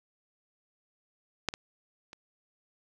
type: clicks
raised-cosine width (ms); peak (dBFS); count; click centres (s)
0.2; -10 / -21 / -28; 3; 1.487 / 1.539 / 2.131
effects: none